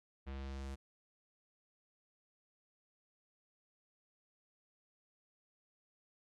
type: tone with low-pass filter sweep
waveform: square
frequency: 67.7 Hz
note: C#2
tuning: 40 cents flat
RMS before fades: -44 dBFS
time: 0.26-0.76 s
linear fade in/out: 20 ms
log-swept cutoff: 2700 to 10000 Hz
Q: 1.1
effects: none